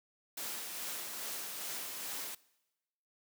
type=noise with tremolo; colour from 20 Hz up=white; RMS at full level=-40 dBFS; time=0.37-2.35 s; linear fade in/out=5 ms; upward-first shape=sine; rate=2.4 Hz; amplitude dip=30%; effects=noise-tail reverb RT60 1.0 s tail -22 dB re dry + high-pass 200 Hz 12 dB/octave